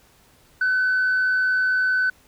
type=tone with frequency modulation; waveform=sine; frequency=1511 Hz; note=F#6; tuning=36 cents sharp; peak=-16 dBFS; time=0.61-2.1 s; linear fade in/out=5 ms; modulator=70.4 Hz; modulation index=0.25; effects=tanh soft clip ceiling -15 dBFS + pink hiss -56 dBFS RMS until 2.27 s

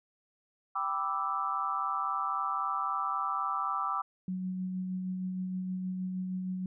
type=chord; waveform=sine; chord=E minor seventh; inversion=first; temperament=equal; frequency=784 / 987.8 / 1174.7 / 1318.5 Hz; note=G5 / B5 / D6 / E6; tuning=0 / 0 / 0 / 0 cents; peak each=-38 / -38 / -32 / -35 dBFS; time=0.75-4.02 s; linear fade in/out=10 ms
type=tone with tremolo; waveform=sine; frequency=185 Hz; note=F#3; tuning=in tune; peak=-31 dBFS; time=4.28-6.66 s; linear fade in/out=2 ms; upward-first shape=sine; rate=6.4 Hz; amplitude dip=25%
effects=none

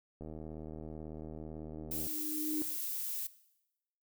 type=click train; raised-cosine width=2 ms; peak=-32 dBFS; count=146; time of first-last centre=0.21-2.067 s; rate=78.1 Hz
type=tone with exponential growth; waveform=sine; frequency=307 Hz; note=D#4; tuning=23 cents flat; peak=-32 dBFS; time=0.96-2.62 s; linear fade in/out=0 ms; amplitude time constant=360 ms
type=noise; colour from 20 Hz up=violet; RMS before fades=-38 dBFS; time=1.91-3.27 s; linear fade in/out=5 ms
effects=noise-tail reverb RT60 0.9 s tail -18 dB re dry

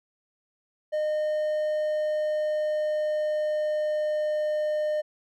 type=tone with pitch glide; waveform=triangle; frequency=611 to 607.5 Hz; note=D#5 to D#5; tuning=-32 to -42 cents; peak=-22 dBFS; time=0.92-5.02 s; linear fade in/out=20 ms; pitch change=-10 cents; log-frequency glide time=1.79-4.43 s; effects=none

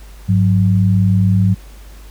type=tone pair together; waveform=sine; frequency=102.27 / 182.5 Hz; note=G#2 / F#3; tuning=-26 / -24 cents; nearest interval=minor seventh; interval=1002 cents; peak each=-11 / -14 dBFS; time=0.28-1.55 s; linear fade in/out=20 ms; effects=added 50 Hz sine -34 dBFS peak until 2.1 s + pink hiss -45 dBFS RMS until 2.1 s

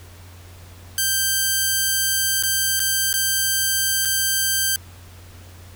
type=tone with dropouts; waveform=5% pulse; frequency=1568 Hz; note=G6; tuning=in tune; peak=-7 dBFS; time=0.98-4.76 s; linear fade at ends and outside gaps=1 ms; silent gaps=2.426-2.435 / 2.795-2.801 / 3.129-3.139 / 4.051-4.055 s; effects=added 89 Hz sine -41 dBFS peak until 5.75 s + pink hiss -47 dBFS RMS until 5.75 s

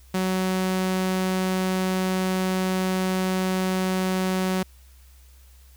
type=tone; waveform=sawtooth; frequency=186.6 Hz; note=F#3; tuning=15 cents sharp; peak=-18 dBFS; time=0.14-4.63 s; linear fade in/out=5 ms; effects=added 64 Hz sine -48 dBFS peak until 5.76 s + white hiss -58 dBFS RMS until 5.76 s

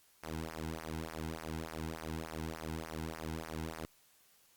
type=tone with flanger; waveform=sawtooth; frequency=80 Hz; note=D#2; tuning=49 cents sharp; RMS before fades=-42 dBFS; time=0.23-3.85 s; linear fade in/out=0 ms; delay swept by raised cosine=0.26 to 1.76 ms; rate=3.4 Hz; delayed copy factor=-1; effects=white hiss -67 dBFS RMS until 4.56 s + Opus 48 kbps

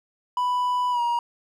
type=tone with pitch glide; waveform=triangle; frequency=990 to 949.7 Hz; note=B5 to A#5; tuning=+4 to +32 cents; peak=-19 dBFS; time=0.37-1.19 s; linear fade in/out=2 ms; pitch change=-72 cents; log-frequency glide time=0.91-1.01 s; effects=none

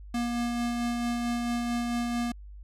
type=tone with tremolo; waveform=square; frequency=238.3 Hz; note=A#3; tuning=38 cents sharp; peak=-27 dBFS; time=0.14-2.32 s; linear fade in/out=5 ms; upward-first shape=sine; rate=4.5 Hz; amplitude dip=25%; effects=added 50 Hz sine -42 dBFS peak until 2.63 s + low-pass 11000 Hz 12 dB/octave

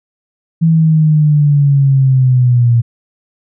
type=linear sweep; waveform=sine; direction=down; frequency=164.81 to 116.54 Hz; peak=-6 dBFS; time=0.61-2.82 s; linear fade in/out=20 ms; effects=none

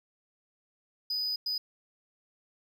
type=tone bursts at uneven times; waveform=triangle; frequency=4978 Hz; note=D#8; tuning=in tune; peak=-28 dBFS; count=2; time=1.1-1.36 / 1.46-1.58 s; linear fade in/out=5 ms; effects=none

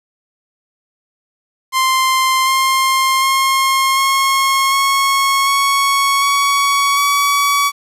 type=tone with pitch steps; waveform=sawtooth; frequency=1046.5 / 1058.7 / 1071 / 1083.4 / 1096 / 1108.7 / 1121.6 / 1134.6 Hz; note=C6 / C6 / C6 / C#6 / C#6 / C#6 / C#6 / C#6; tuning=0 / +20 / +40 / -40 / -20 / 0 / +20 / +40 cents; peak=-8 dBFS; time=1.72-7.72 s; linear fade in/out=50 ms; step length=750 ms; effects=resampled to 32000 Hz + 8-bit

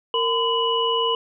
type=tone cluster; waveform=sine; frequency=461.2 / 1015 / 2942 Hz; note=A#4 / B5 / F#7; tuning=-19 / +47 / -11 cents; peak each=-23 dBFS; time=0.14-1.15 s; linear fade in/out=2 ms; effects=none

